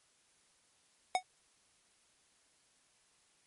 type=tone with exponential decay; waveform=square; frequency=740 Hz; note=F#5; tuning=in tune; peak=-25 dBFS; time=1.15-1.23 s; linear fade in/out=1 ms; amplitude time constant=17 ms; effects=white hiss -70 dBFS RMS until 3.46 s + MP3 48 kbps